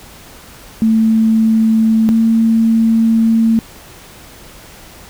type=tone pair in turn; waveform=sine; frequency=222.2 / 225.7 Hz; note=A3 / A3; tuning=+17 / +44 cents; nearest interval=unison; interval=27 cents; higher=second; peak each=-8 dBFS; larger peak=neither; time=0.82-2.09 / 2.09-3.59 s; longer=second; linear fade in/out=0 ms; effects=pink hiss -38 dBFS RMS until 5.09 s